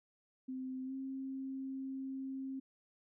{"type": "tone with pitch glide", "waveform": "sine", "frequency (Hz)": [259.5, 266.8], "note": ["C4", "C4"], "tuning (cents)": [-14, 34], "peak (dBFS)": -39, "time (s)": [0.48, 2.6], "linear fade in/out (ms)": 10, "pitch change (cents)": 48, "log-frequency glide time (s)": [0.85, 0.93], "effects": []}